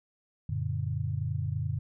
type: chord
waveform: sine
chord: Gb augmented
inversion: none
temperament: just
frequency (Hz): 92.5 / 115.62 / 144.53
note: Gb2 / Bb2 / D3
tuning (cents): 0 / -14 / -27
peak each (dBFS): -33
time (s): 0.49-1.79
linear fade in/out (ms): 5
effects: none